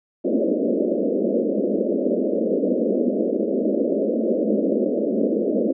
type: band-pass noise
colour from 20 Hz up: pink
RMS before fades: -21 dBFS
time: 0.24-5.73 s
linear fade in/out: 20 ms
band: 200 to 610 Hz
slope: 96 dB/octave
effects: none